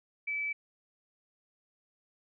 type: tone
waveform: sine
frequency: 2305 Hz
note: D7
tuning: 33 cents flat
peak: -31 dBFS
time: 0.27-0.53 s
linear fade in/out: 10 ms
effects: none